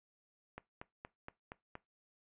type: click train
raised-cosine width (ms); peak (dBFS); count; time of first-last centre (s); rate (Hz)
0.5; -30; 6; 0.58-1.754; 4.26
effects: noise-tail reverb RT60 0.2 s tail -20 dB re dry + resampled to 8000 Hz